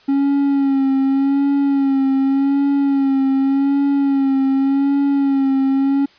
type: tone with vibrato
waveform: triangle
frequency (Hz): 274.6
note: C#4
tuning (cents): -16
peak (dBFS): -11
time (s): 0.08-6.06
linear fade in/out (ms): 10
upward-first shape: sine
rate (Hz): 0.86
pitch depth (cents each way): 38
effects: white hiss -50 dBFS RMS until 6.18 s + resampled to 11025 Hz